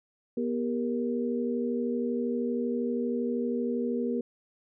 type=tone cluster; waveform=sine; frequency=242.1 / 398.2 / 470.9 Hz; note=B3 / G4 / A#4; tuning=-34 / +27 / +18 cents; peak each=-29 / -34 / -32 dBFS; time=0.37-4.21 s; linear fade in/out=5 ms; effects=none